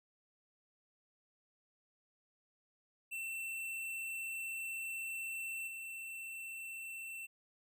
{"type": "tone with level steps", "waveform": "square", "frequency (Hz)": 2688, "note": "E7", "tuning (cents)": 33, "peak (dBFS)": [-40, -44], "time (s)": [3.11, 7.27], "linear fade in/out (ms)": 20, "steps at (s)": 5.67, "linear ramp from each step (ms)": 10, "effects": []}